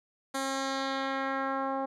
10% pulse tone with low-pass filter sweep, 269.6 Hz, C#4, 48 cents flat, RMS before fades -32 dBFS, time 0.34-1.86 s, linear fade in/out 10 ms, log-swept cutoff 10000 to 810 Hz, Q 1.4, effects none

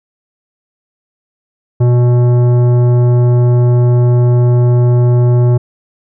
triangle tone with tanh clipping, 122.1 Hz, B2, 19 cents flat, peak -8 dBFS, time 1.8-5.58 s, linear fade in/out 10 ms, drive 17 dB, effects none

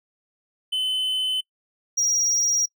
triangle tone pair in turn, 3038 / 5694 Hz, F#7 / F8, +45 / +33 cents, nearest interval major seventh, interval 1088 cents, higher second, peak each -20 / -18 dBFS, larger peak second, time 0.72-1.41 / 1.97-2.66 s, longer neither, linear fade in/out 10 ms, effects noise-tail reverb RT60 0.1 s tail -23 dB re dry

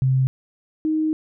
sine tone pair in turn, 131.4 / 312.5 Hz, C3 / D#4, +8 / +8 cents, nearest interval octave + minor third, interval 1500 cents, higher second, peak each -15 / -18 dBFS, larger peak first, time 0.02-0.27 / 0.85-1.13 s, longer second, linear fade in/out 0 ms, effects none

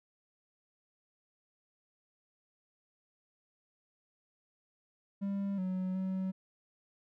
triangle tone with pitch steps, 198.3 / 185.6 / 188.6 Hz, G3 / F#3 / F#3, +20 / +6 / +33 cents, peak -30 dBFS, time 5.21-6.32 s, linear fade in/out 20 ms, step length 370 ms, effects none

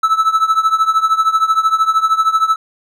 triangle tone with tremolo, 1310 Hz, E6, 11 cents flat, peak -5 dBFS, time 0.03-2.56 s, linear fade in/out 5 ms, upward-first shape triangle, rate 13 Hz, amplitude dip 90%, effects none

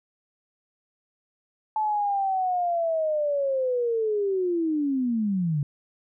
sine linear sweep, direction down, 871 to 138.59 Hz, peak -22 dBFS, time 1.76-5.63 s, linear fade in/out 2 ms, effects none

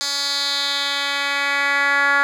10% pulse tone with band-pass filter sweep, 282.1 Hz, C#4, 30 cents sharp, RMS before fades -20 dBFS, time 0.01-2.23 s, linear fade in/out 0 ms, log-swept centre 5300 to 1600 Hz, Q 2.7, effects none

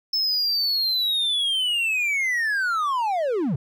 triangle linear sweep, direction down, 5274 to 116.4 Hz, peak -19 dBFS, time 0.13-3.56 s, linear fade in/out 5 ms, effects none

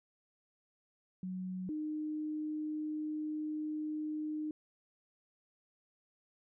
sine tone pair in turn, 185 / 306.1 Hz, F#3 / D#4, 0 / -28 cents, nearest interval major sixth, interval 872 cents, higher second, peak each -37 / -35 dBFS, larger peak second, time 1.23-1.69 / 1.69-4.51 s, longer second, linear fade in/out 2 ms, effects none

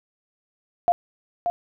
sine tone with echo, 698.5 Hz, F5, in tune, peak -14 dBFS, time 0.88-0.92 s, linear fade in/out 0 ms, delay 580 ms, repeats 1, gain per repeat -6 dB, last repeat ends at 1.5 s, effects none

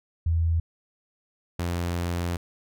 sine / sawtooth tone pair in turn, 82.6 / 86.7 Hz, E2 / F2, +4 / -12 cents, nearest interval minor second, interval 84 cents, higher second, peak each -20 / -22 dBFS, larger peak first, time 0.26-0.6 / 1.59-2.37 s, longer second, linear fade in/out 5 ms, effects none

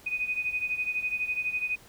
sine beating tone pair, 2489 / 2501 Hz, D#7 / D#7, 0 / +8 cents, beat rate 12 Hz, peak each -29 / -33 dBFS, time 0.06-1.76 s, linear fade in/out 10 ms, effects pink hiss -54 dBFS RMS until 1.88 s

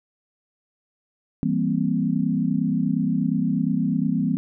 sine chord, C dominant seventh, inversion first, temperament equal, 164.81 / 196 / 233.1 / 261.6 Hz, E3 / G3 / Bb3 / C4, 0 / 0 / 0 / 0 cents, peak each -25 dBFS, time 1.43-4.37 s, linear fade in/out 0 ms, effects none

